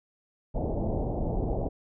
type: low-pass noise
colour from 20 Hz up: pink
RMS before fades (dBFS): -29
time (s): 0.54-1.69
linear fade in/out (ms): 20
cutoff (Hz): 780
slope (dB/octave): 48
effects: none